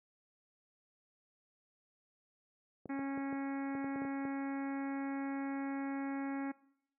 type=clicks; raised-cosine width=2 ms; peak=-31 dBFS; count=10; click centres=2.857 / 2.992 / 3.176 / 3.327 / 3.751 / 3.844 / 3.959 / 4.019 / 4.05 / 4.252 s
type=harmonic tone; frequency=274.7 Hz; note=C#4; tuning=16 cents flat; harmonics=1 / 2 / 3 / 4 / 5 / 6 / 7 / 8 / 9; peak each=-36 / -50 / -47 / -54 / -54 / -53 / -54 / -54 / -63 dBFS; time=2.89-6.52 s; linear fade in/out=10 ms
effects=noise-tail reverb RT60 0.7 s tail -21 dB re dry + high-pass 150 Hz 12 dB/octave